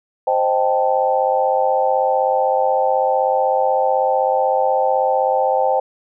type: chord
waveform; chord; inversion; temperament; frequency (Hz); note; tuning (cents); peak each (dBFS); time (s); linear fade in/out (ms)
sine; A half-diminished seventh; first; equal; 523.3 / 622.3 / 784 / 880; C5 / Eb5 / G5 / A5; 0 / 0 / 0 / 0; -18 / -22 / -18 / -22; 0.27-5.8; 5
effects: none